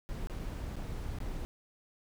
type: noise with dropouts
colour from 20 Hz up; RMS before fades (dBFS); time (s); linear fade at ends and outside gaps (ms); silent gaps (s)
brown; -38; 0.09-1.45; 0; 0.271-0.298 / 0.391-0.395 / 0.758-0.765 / 1.186-1.203
effects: none